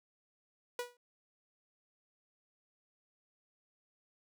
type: tone with exponential decay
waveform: sawtooth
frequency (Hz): 487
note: B4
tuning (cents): -24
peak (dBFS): -29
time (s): 0.79-0.97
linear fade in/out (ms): 2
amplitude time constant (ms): 38
effects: none